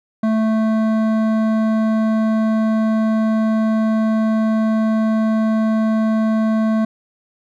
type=tone with hard clipping; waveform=sine; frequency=220 Hz; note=A3; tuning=in tune; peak=-16 dBFS; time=0.23-6.85 s; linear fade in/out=5 ms; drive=12 dB; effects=none